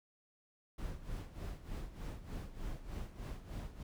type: noise with tremolo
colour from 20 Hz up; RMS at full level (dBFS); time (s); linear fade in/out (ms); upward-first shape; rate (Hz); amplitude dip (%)
brown; -41; 0.78-3.83; 5; sine; 3.3; 75
effects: none